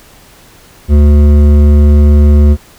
triangle tone with hard clipping, 73.3 Hz, D2, 3 cents flat, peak -4 dBFS, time 0.88-2.57 s, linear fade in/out 50 ms, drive 15 dB, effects pink hiss -40 dBFS RMS until 2.78 s

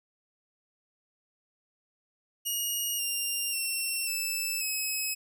10% pulse tone with pitch steps, 2874 / 2792 / 2713 / 2635 / 2560 Hz, F7 / F7 / E7 / E7 / D#7, +49 / -1 / +49 / -1 / +49 cents, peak -21 dBFS, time 2.45-5.15 s, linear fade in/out 20 ms, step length 540 ms, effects none

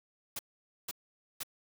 white noise bursts, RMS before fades -38 dBFS, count 3, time 0.36-1.433 s, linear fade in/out 5 ms, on 31 ms, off 490 ms, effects none

